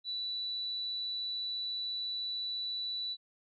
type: tone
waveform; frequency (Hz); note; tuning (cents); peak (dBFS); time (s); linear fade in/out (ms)
sine; 3957; B7; +3; -34; 0.04-3.17; 50
effects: none